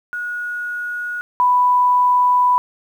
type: tone pair in turn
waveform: sine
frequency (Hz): 1451 / 990.3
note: F#6 / B5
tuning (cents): -34 / +4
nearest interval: perfect fifth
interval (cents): 662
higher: first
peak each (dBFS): -22 / -11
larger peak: second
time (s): 0.13-1.21 / 1.4-2.58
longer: second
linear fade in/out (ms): 0
effects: 8-bit